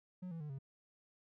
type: tone with pitch steps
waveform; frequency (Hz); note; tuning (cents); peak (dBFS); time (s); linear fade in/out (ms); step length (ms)
triangle; 182.2 / 165.16 / 149.71 / 135.71; F#3 / E3 / D3 / C#3; -26 / +4 / +34 / -36; -40; 0.22-0.588; 10; 92
effects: none